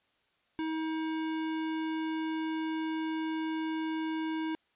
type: tone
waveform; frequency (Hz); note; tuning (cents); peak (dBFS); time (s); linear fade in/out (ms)
square; 318; D#4; +38; -32; 0.59-4.55; 0
effects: white hiss -72 dBFS RMS until 4.75 s + resampled to 8000 Hz